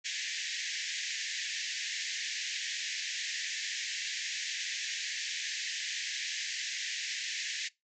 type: band-pass noise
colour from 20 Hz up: pink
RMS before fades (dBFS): -37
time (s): 0.04-7.69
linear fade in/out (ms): 20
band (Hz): 1700 to 7300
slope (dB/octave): 96
effects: noise-tail reverb RT60 0.2 s tail -22 dB re dry